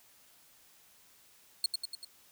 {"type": "tone with echo", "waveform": "35% pulse", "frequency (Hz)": 4319, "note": "C#8", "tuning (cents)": -46, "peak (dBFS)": -24, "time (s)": [1.64, 1.66], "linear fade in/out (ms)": 2, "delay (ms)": 97, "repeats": 4, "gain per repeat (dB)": -4, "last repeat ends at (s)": 2.048, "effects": ["white hiss -62 dBFS RMS until 2.31 s"]}